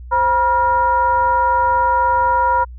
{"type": "tone with frequency modulation", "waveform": "sine", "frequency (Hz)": 963, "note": "B5", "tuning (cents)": -44, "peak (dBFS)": -12, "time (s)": [0.11, 2.65], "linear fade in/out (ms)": 20, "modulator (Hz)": 439, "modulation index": 0.64, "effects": ["added 61 Hz sine -31 dBFS peak until 2.78 s"]}